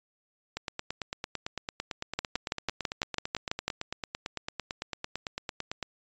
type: two click trains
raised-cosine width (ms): 0.2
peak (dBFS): -16 / -11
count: 48 / 10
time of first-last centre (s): 0.57-5.827 / 2.19-3.68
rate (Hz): 8.94 / 6.04
effects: resampled to 16000 Hz